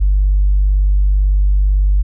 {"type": "tone", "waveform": "sine", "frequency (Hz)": 49, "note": "G1", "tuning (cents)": 0, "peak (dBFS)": -8, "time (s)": [0, 2.03], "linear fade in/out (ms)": 20, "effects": ["tanh soft clip ceiling -5 dBFS"]}